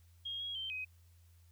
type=tone with pitch steps; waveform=sine; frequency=3254 / 3301 / 3123 / 2520 Hz; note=G#7 / G#7 / G7 / D#7; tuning=-36 / -11 / -7 / +21 cents; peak=-38 dBFS; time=0.25-0.85 s; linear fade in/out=10 ms; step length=150 ms; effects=added 85 Hz sine -60 dBFS peak until 1.51 s + white hiss -73 dBFS RMS until 1.51 s